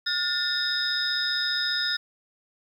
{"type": "tone cluster", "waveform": "sine", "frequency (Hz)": [1430, 1782, 3618, 3753, 5080], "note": ["F6", "A6", "A7", "A#7", "D#8"], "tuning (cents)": [41, 22, 48, 11, 35], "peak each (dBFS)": [-30, -31, -34, -29, -28], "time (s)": [0.06, 1.97], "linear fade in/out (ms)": 10, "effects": ["tanh soft clip ceiling -13 dBFS", "9-bit"]}